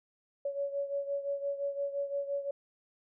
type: beating tone pair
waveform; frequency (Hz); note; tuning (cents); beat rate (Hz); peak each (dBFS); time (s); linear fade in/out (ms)
sine; 561 / 566.8; C#5 / C#5; +21 / +38; 5.8; -33 / -38; 0.45-2.51; 5
effects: none